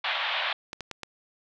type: band-pass noise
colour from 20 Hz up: white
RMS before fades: -29 dBFS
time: 0.04-0.53 s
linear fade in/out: 5 ms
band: 610 to 3700 Hz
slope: 48 dB/octave
type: clicks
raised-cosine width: 0.2 ms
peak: -18 dBFS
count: 4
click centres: 0.731 / 0.807 / 0.913 / 1.033 s
effects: none